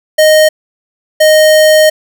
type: tone bursts at uneven times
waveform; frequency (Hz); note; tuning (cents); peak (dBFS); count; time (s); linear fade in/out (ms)
square; 620; D#5; -6; -4; 2; 0.18-0.49 / 1.2-1.9; 10
effects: none